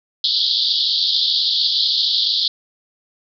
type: band-pass noise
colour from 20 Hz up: white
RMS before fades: -18 dBFS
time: 0.24-2.48 s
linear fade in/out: 2 ms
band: 3300 to 4800 Hz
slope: 96 dB/octave
effects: none